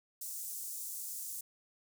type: high-pass noise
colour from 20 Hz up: pink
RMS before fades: -42 dBFS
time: 0.21-1.41 s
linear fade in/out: 5 ms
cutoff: 7100 Hz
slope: 24 dB/octave
effects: none